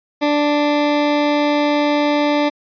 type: tone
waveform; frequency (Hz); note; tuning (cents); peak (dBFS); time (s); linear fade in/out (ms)
20% pulse; 293.7; D4; 0; -9; 0.21-2.5; 20
effects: resampled to 11025 Hz